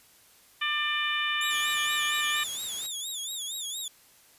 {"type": "harmonic tone", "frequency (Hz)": 596, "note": "D5", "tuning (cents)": 25, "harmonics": [2, 3, 4, 5, 6], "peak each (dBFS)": [-33, -31, -32, -32, -35], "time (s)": [0.61, 2.44], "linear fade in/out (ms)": 10}
{"type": "tone with vibrato", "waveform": "20% pulse", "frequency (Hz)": 3547, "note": "A7", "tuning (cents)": 13, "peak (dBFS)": -27, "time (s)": [1.41, 3.88], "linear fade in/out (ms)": 2, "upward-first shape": "sine", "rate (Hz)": 4.3, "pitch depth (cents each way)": 130}
{"type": "noise", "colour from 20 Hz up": "white", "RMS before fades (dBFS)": -43, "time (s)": [1.5, 2.87], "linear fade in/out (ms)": 10}
{"effects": ["white hiss -58 dBFS RMS until 4.38 s", "resampled to 32000 Hz"]}